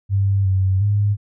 sine tone with pitch steps, 98.5 / 95.1 / 102.6 Hz, G2 / F#2 / G#2, +9 / +48 / -21 cents, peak -14 dBFS, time 0.09-1.17 s, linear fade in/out 50 ms, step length 360 ms, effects none

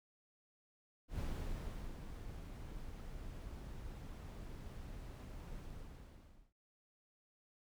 brown noise with ADSR envelope, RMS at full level -40 dBFS, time 1.08-6.53 s, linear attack 110 ms, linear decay 780 ms, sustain -8 dB, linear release 920 ms, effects none

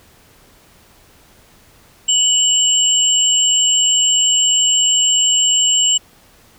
sine tone pair together, 2960 / 7517 Hz, F#7 / A#8, 0 / +13 cents, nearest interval octave + major third, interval 1613 cents, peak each -14 dBFS, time 2.08-5.98 s, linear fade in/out 10 ms, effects pink hiss -49 dBFS RMS until 6.58 s

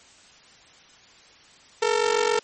sawtooth ring-modulated tone, 451 Hz, A4, 43 cents sharp, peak -13 dBFS, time 1.82-2.39 s, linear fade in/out 0 ms, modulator 23.6 Hz, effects white hiss -52 dBFS RMS until 2.43 s + MP3 32 kbps

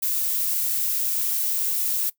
violet noise, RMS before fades -24 dBFS, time 0.02-2.1 s, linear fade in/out 10 ms, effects noise-tail reverb RT60 0.1 s tail -19 dB re dry

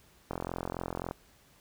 click train, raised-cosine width 1 ms, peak -20 dBFS, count 36, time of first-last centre 0.31-1.111 s, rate 43.7 Hz, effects pink hiss -62 dBFS RMS until 1.6 s

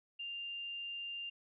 sine tone, 2794 Hz, F7, in tune, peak -40 dBFS, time 0.19-1.3 s, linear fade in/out 10 ms, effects none

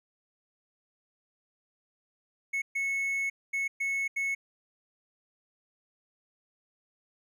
triangle tone bursts at uneven times, 2198 Hz, C#7, 15 cents flat, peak -26 dBFS, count 5, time 2.53-2.62 / 2.75-3.3 / 3.53-3.68 / 3.8-4.08 / 4.16-4.35 s, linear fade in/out 10 ms, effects none

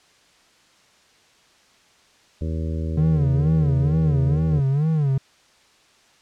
harmonic tone, 80 Hz, D#2, 49 cents sharp, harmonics 1 / 2 / 3 / 4 / 5 / 6 / 7, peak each -24 / -30 / -34 / -36 / -38 / -40 / -41 dBFS, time 2.41-4.6 s, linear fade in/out 5 ms
triangle tone with vibrato, 146.83 Hz, D3, in tune, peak -15 dBFS, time 2.97-5.18 s, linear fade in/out 5 ms, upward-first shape sine, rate 2.2 Hz, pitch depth 160 cents each way
effects white hiss -56 dBFS RMS until 6.21 s + low-pass 6000 Hz 12 dB/octave

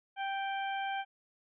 harmonic tone, 784 Hz, G5, in tune, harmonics 1 / 2 / 3 / 4, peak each -34 / -40 / -44 / -46 dBFS, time 0.16-1.05 s, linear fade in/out 50 ms, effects none

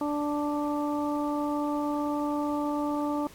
harmonic tone, 293.7 Hz, D4, in tune, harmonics 1 / 2 / 3 / 4, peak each -28 / -34 / -34 / -37 dBFS, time 0.01-3.27 s, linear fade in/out 2 ms, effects pink hiss -52 dBFS RMS until 3.34 s + AAC 64 kbps

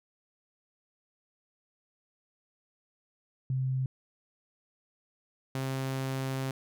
sine / sawtooth tone pair in turn, 130.81 / 133.17 Hz, C3 / C3, 0 / +31 cents, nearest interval unison, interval 31 cents, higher second, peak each -27 dBFS, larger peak neither, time 3.5-3.86 / 5.55-6.51 s, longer second, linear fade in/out 2 ms, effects none

